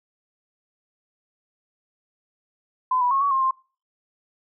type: tone with pitch steps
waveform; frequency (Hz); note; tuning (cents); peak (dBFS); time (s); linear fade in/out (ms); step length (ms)
sine; 1018 / 982 / 1088 / 1126 / 1065 / 1053; C6 / B5 / C#6 / C#6 / C6 / C6; -48 / -10 / -33 / +27 / +30 / +11; -18; 2.91-3.51; 5; 100
effects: noise-tail reverb RT60 0.4 s tail -25 dB re dry